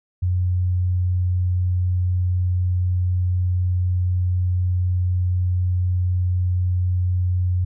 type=tone; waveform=sine; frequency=90.4 Hz; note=F#2; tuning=40 cents flat; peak=-17 dBFS; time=0.22-7.65 s; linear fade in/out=10 ms; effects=none